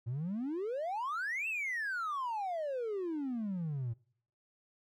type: exponential two-way sweep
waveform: triangle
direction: up then down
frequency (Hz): 111.3 to 2718 to 111.3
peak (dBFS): -31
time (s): 0.06-3.94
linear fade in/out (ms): 20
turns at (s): 1.48
effects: noise-tail reverb RT60 0.6 s tail -26 dB re dry + tanh soft clip ceiling -29 dBFS